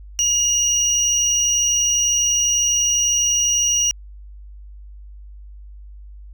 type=tone pair together; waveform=triangle; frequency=2850 / 5786 Hz; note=F7 / F#8; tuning=+34 / -40 cents; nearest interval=octave; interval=1226 cents; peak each=-21 / -15 dBFS; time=0.19-3.91 s; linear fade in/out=0 ms; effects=added 50 Hz sine -36 dBFS peak until 6.33 s